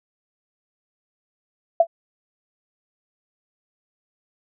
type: tone with exponential decay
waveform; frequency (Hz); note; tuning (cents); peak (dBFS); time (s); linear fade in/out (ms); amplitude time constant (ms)
sine; 672; E5; +33; -7; 1.8-1.87; 5; 15
effects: none